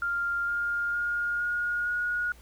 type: tone with pitch steps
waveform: sine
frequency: 1396.9 / 1409.1 / 1421.3 / 1433.7 / 1446.2 Hz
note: F6 / F6 / F6 / F6 / F#6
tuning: 0 / +15 / +30 / +45 / -40 cents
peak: -26 dBFS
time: 0.02-2.32 s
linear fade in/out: 2 ms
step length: 460 ms
effects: added 60 Hz sine -52 dBFS peak until 2.41 s + pink hiss -57 dBFS RMS until 2.41 s